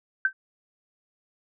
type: tone with exponential decay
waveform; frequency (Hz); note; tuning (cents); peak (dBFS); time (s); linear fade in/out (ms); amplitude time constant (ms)
sine; 1549; G6; -21; -15; 0.25-0.33; 2; 17
effects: none